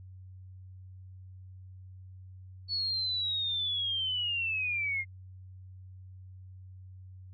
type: linear sweep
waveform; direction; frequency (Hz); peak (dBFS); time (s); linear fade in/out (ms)
sine; down; 4435 to 2100; -29; 2.68-5.05; 50
effects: added 93 Hz sine -46 dBFS peak until 7.33 s + AAC 32 kbps